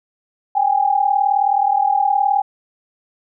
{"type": "tone pair together", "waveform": "sine", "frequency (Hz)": [787, 826.1], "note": ["G5", "G#5"], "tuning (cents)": [7, -9], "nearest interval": "minor second", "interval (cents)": 84, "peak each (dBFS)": -16, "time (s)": [0.55, 2.42], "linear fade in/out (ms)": 10, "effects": []}